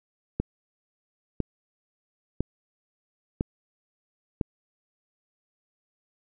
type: click train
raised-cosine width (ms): 3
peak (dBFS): -12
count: 5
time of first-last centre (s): 0.4-4.412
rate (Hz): 0.997
effects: none